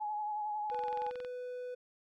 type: tone with vibrato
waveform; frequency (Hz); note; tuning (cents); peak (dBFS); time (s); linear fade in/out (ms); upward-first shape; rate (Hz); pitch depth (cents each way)
sine; 843; G#5; +26; -34; 0-1.11; 20; triangle; 11; 34
type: click train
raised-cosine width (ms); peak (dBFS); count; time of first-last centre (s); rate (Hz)
0.3; -32; 13; 0.7-1.248; 21.9
type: tone with pitch glide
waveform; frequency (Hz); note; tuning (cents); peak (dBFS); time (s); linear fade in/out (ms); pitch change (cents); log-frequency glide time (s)
triangle; 493.9 to 497; B4 to B4; 0 to +11; -37; 0.71-1.75; 10; +11; 0.85-1.3
effects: none